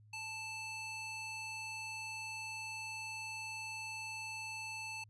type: tone with high-pass filter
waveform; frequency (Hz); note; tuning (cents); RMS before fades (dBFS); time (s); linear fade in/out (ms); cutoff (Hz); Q
square; 880; A5; 0; -44; 0.13-5.04; 5; 1800; 5.7
effects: added 106 Hz sine -59 dBFS peak until 5.09 s + resampled to 24000 Hz